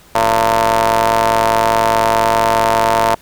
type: ring-modulated tone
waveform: sawtooth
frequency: 109.8 Hz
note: A2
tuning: 3 cents flat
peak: -4 dBFS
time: 0.15-3.15 s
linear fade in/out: 5 ms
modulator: 791 Hz
effects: pink hiss -45 dBFS RMS until 3.21 s